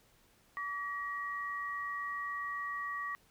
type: tone pair together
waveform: sine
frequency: 1147 / 1899.8 Hz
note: D6 / A#6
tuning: -41 / +32 cents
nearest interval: major sixth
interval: 873 cents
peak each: -38 / -39 dBFS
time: 0.57-3.15 s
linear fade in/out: 0 ms
effects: pink hiss -67 dBFS RMS until 3.3 s